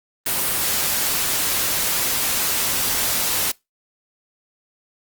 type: noise with ADSR envelope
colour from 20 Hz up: white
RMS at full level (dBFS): -19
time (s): 0.26-3.52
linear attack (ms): 6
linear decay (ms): 11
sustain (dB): -2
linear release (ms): 11
effects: noise-tail reverb RT60 0.2 s tail -23 dB re dry + Opus 32 kbps